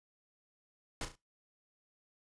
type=noise with echo; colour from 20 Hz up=pink; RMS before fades=-38 dBFS; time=1.01-1.05 s; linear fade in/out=2 ms; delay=35 ms; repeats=3; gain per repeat=-8 dB; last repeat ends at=1.155 s; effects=noise-tail reverb RT60 0.2 s tail -19 dB re dry + resampled to 22050 Hz